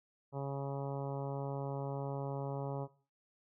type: harmonic tone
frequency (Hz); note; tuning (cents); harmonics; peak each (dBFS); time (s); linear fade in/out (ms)
138.59; C#3; 0; 1 / 2 / 3 / 4 / 5 / 6 / 7 / 8 / 9; -38 / -47 / -44 / -44 / -49 / -48 / -50 / -56 / -58; 0.32-2.88; 50
effects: noise-tail reverb RT60 0.4 s tail -18 dB re dry